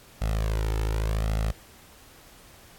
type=tone with flanger; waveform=sawtooth; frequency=53.8 Hz; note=A1; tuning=38 cents flat; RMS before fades=-26 dBFS; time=0.21-1.52 s; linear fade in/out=10 ms; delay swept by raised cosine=1.5 to 2.27 ms; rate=0.87 Hz; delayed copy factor=+0.8; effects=pink hiss -52 dBFS RMS until 2.78 s + AAC 64 kbps